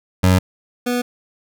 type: tone pair in turn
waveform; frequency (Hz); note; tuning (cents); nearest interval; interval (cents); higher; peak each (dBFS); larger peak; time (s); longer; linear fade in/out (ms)
25% pulse; 92.5 / 245.1; F#2 / B3; 0 / -13; octave + perfect fourth; 1687; second; -7 / -14; first; 0.23-0.39 / 0.86-1.02; neither; 10
effects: none